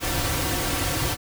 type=noise with comb filter; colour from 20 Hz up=pink; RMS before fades=-25 dBFS; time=0-1.17 s; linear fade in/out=50 ms; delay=4.8 ms; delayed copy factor=-0.75; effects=none